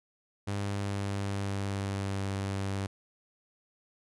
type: tone with pitch glide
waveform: sawtooth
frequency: 100.6 to 97.91 Hz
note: G2 to G2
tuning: +45 to -2 cents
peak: -27 dBFS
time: 0.47-2.87 s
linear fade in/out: 10 ms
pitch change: -47 cents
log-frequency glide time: 0.63-2.25 s
effects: resampled to 24000 Hz